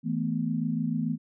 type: chord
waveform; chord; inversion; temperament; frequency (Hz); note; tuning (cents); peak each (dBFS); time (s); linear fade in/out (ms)
sine; E suspended fourth; none; equal with one note detuned; 162.08 / 220 / 246.9; E3 / A3 / B3; -29 / 0 / 0; -30; 0.03-1.18; 50
effects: none